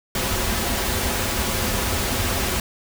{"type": "noise with comb filter", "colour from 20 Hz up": "pink", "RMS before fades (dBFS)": -23, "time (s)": [0.15, 2.6], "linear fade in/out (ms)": 2, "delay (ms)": 6.6, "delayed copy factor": -0.5, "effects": []}